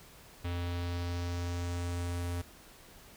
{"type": "tone with low-pass filter sweep", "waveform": "square", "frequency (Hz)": 87.31, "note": "F2", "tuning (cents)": 0, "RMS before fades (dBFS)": -35, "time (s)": [0.44, 2.42], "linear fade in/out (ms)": 10, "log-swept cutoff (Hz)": [3300, 12000], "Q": 1.7, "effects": ["pink hiss -55 dBFS RMS until 3.16 s"]}